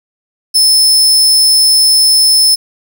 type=tone; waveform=sawtooth; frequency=5250 Hz; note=E8; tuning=8 cents flat; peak=-3 dBFS; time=0.54-2.56 s; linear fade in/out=20 ms; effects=none